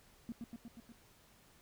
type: tone with echo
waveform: triangle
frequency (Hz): 233.1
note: A#3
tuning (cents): 0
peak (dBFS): -35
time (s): 0.29-0.32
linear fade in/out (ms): 0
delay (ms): 120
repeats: 5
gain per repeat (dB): -3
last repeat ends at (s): 0.92
effects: tanh soft clip ceiling -37 dBFS + pink hiss -65 dBFS RMS until 1.61 s